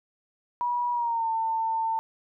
sine tone with pitch glide, 968 to 898 Hz, B5 to A5, -35 to +35 cents, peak -24 dBFS, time 0.61-1.99 s, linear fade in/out 0 ms, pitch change -130 cents, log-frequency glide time 0.92-1.28 s, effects none

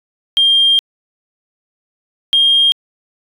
sine tone pair in turn, 3202 / 3221 Hz, G7 / G7, +36 / +46 cents, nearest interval unison, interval 10 cents, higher second, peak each -7 dBFS, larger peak neither, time 0.37-0.79 / 2.33-2.72 s, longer first, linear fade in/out 0 ms, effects tanh soft clip ceiling -3 dBFS

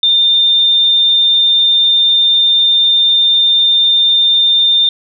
sine tone, 3608 Hz, A7, 43 cents sharp, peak -7 dBFS, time 0.03-4.89 s, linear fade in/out 2 ms, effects none

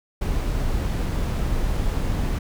brown noise, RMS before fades -23 dBFS, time 0.21-2.39 s, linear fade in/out 10 ms, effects none

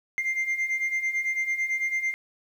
sine beating tone pair, 2093 / 2102 Hz, C7 / C7, 0 / +7 cents, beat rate 9 Hz, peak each -28 / -24 dBFS, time 0.18-2.14 s, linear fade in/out 0 ms, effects tanh soft clip ceiling -22 dBFS + 9-bit

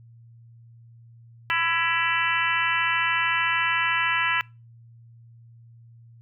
harmonic tone with a mistuned harmonic, 333.5 Hz, E4, 20 cents sharp, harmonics 3 / 4 / 5 / 6 / 7 / 8 / 9, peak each -29 / -29 / -27 / -27 / -31 / -29 / -32 dBFS, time 1.5-4.41 s, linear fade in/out 0 ms, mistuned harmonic 6, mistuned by -29 cents, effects noise-tail reverb RT60 0.3 s tail -26 dB re dry + added 116 Hz sine -47 dBFS peak until 6.21 s

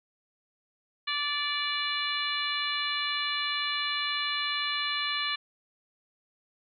harmonic tone, 583 Hz, D5, 13 cents flat, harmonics 2 / 3 / 4 / 5 / 6 / 7, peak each -35 / -35 / -35 / -35 / -35 / -35 dBFS, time 1.07-5.36 s, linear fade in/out 10 ms, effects none

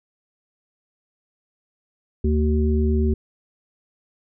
harmonic tone, 75.7 Hz, D#2, 47 cents flat, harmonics 1 / 3 / 5, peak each -18 / -23 / -25 dBFS, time 2.24-3.14 s, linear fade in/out 5 ms, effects none

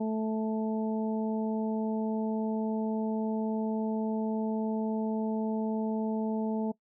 harmonic tone, 219.1 Hz, A3, 7 cents flat, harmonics 1 / 2 / 3 / 4, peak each -29 / -35 / -39 / -41 dBFS, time 0-6.72 s, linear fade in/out 10 ms, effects noise-tail reverb RT60 0.1 s tail -21 dB re dry

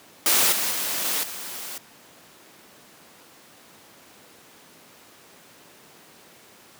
white noise with level steps, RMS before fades -19 / -25 / -27 / -25 / -35 dBFS, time 0.26-1.78 s, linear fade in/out 2 ms, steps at 0.52 / 0.71 / 1.05 / 1.23 s, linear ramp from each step 5 ms, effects pink hiss -50 dBFS RMS until 6.79 s + high-pass 200 Hz 12 dB/octave

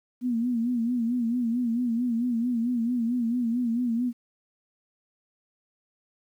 sine tone with vibrato, 238.2 Hz, A#3, 38 cents sharp, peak -23 dBFS, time 0.21-4.13 s, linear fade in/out 50 ms, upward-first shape sine, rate 4.5 Hz, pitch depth 87 cents each way, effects 10-bit

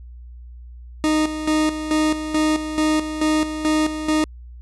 40% pulse tone with tremolo, 309 Hz, D#4, 12 cents flat, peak -15 dBFS, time 1.04-4.24 s, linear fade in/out 0 ms, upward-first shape square, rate 2.3 Hz, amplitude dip 65%, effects added 60 Hz sine -36 dBFS peak until 4.61 s + resampled to 24000 Hz

